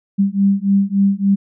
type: beating tone pair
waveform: sine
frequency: 196 / 199.5 Hz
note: G3 / G3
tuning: 0 / +31 cents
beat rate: 3.5 Hz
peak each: -15 dBFS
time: 0.18-1.36 s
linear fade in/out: 20 ms
effects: none